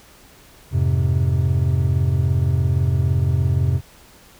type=chord; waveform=triangle; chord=F minor; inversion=none; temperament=just; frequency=87.31 / 104.77 / 130.96 Hz; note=F2 / Ab2 / C3; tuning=0 / +16 / +2 cents; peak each=-17 / -21 / -17 dBFS; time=0.71-3.81 s; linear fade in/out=50 ms; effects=pink hiss -48 dBFS RMS until 4.39 s